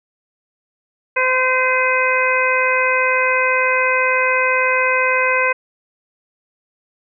harmonic tone with a mistuned harmonic, 514 Hz, C5, 31 cents flat, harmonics 1 / 2 / 3 / 4 / 5, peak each -20 / -20 / -20 / -20 / -20 dBFS, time 1.16-5.53 s, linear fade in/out 10 ms, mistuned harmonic 5, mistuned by -34 cents, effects none

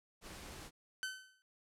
pink noise, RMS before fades -50 dBFS, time 0.21-0.71 s, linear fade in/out 50 ms
sawtooth tone with exponential decay, 1525 Hz, G6, 48 cents flat, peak -32 dBFS, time 1.03-1.42 s, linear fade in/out 0 ms, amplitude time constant 83 ms
effects low-pass 11000 Hz 12 dB/octave

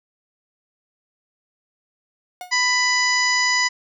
45% pulse tone with exponential decay, 724 Hz, F#5, 38 cents flat, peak -28 dBFS, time 2.41-2.59 s, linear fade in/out 1 ms, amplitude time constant 39 ms
harmonic tone, 993 Hz, B5, 9 cents sharp, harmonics 1 / 2 / 3 / 4 / 5 / 6 / 7, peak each -24 / -19 / -32 / -33 / -23 / -29 / -29 dBFS, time 2.51-3.69 s, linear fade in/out 20 ms
effects none

